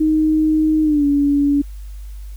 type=tone with pitch glide; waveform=sine; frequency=311.1 to 285.3 Hz; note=D#4 to C#4; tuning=0 to +50 cents; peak=-12 dBFS; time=0-1.62 s; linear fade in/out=10 ms; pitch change=-150 cents; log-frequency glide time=0.83-1.05 s; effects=added 50 Hz sine -29 dBFS peak until 2.36 s + white hiss -52 dBFS RMS until 2.36 s